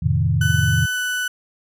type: chord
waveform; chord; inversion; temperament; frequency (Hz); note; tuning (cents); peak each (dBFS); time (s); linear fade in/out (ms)
sine; F dominant seventh; none; equal; 87.31 / 110 / 130.81 / 155.56; F2 / A2 / C3 / Eb3; 0 / 0 / 0 / 0; -21; 0.02-0.86; 10
type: tone with pitch glide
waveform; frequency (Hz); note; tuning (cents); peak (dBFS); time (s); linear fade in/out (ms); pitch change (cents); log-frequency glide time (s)
35% pulse; 1500 to 1491.4; F#6 to F#6; +23 to +13; -19; 0.41-1.28; 5; -10; 0.91-0.98
effects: none